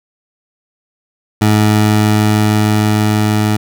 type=tone with level ramp; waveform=20% pulse; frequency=106.4 Hz; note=G#2; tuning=42 cents sharp; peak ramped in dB=-3 to -6 dBFS; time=1.41-3.57 s; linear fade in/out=10 ms; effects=none